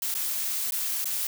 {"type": "noise with dropouts", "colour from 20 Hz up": "blue", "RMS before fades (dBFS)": -29, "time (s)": [0.02, 1.27], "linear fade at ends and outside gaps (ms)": 2, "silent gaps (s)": [[0.142, 0.15], [0.708, 0.721], [1.044, 1.055]], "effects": []}